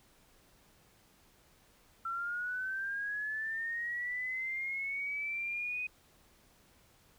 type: linear sweep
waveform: sine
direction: up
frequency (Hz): 1341 to 2505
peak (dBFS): -34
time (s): 2.05-5.87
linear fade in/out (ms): 5
effects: pink hiss -65 dBFS RMS until 7.18 s